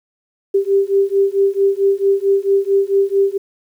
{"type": "beating tone pair", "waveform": "sine", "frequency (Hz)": [392, 396.5], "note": ["G4", "G4"], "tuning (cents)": [0, 20], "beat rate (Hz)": 4.5, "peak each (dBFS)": -15, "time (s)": [0.54, 3.38], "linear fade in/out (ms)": 10, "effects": ["8-bit"]}